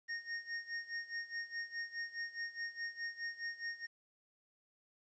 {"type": "tone with tremolo", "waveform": "square", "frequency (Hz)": 1852, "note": "A#6", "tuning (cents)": -12, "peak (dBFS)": -38, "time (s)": [0.08, 3.87], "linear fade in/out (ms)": 20, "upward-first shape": "sine", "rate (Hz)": 4.8, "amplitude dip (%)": 85, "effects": ["resampled to 16000 Hz", "12-bit"]}